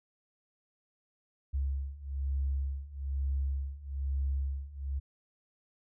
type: beating tone pair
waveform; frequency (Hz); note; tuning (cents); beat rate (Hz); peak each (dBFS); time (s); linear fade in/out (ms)
sine; 68 / 69.1; C#2 / C#2; -33 / -5; 1.1; -34 / -32; 1.53-5; 20
effects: tanh soft clip ceiling -23 dBFS